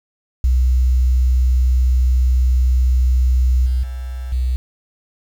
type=tone with level steps; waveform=sine; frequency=63 Hz; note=B1; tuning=35 cents sharp; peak=-11 / -14 / -23 / -15 dBFS; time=0.44-4.56 s; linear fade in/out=0 ms; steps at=3.66 / 3.83 / 4.32 s; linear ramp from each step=5 ms; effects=7-bit